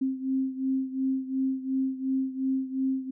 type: beating tone pair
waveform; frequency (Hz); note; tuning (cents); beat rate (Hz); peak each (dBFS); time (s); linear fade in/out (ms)
sine; 263.8 / 266.6; C4 / C4; +14 / +33; 2.8; -27 / -31; 0.01-3.11; 10
effects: none